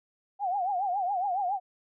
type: tone with vibrato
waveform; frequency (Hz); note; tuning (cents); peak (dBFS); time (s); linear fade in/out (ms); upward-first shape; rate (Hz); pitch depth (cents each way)
sine; 761; F#5; +48; -26; 0.39-1.6; 50; triangle; 7.2; 170
effects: none